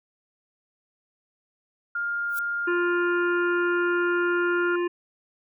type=tone; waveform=sine; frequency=1407 Hz; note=F6; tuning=12 cents sharp; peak=-25 dBFS; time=1.95-4.76 s; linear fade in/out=5 ms
type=noise with exponential growth; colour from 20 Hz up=violet; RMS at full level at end=-31 dBFS; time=2.27-2.39 s; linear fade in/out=2 ms; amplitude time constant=25 ms
type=harmonic tone; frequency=350 Hz; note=F4; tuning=4 cents sharp; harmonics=1 / 3 / 5 / 7 / 8; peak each=-23 / -33 / -37 / -42 / -45 dBFS; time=2.67-4.88 s; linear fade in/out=10 ms
effects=none